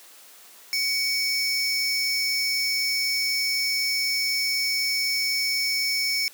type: tone pair together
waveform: 45% pulse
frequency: 2242 / 5332 Hz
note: C#7 / E8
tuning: +19 / +19 cents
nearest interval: octave + minor third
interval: 1500 cents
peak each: -26 / -25 dBFS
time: 0.73-6.28 s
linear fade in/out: 0 ms
effects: white hiss -49 dBFS RMS until 6.33 s + high-pass 300 Hz 12 dB/octave